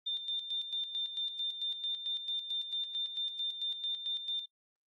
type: tone with tremolo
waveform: sine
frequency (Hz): 3595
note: A7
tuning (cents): +36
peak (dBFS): -32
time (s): 0.06-4.46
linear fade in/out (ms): 10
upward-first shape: square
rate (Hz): 4.5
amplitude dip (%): 60
effects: noise-tail reverb RT60 0.1 s tail -20 dB re dry + Opus 32 kbps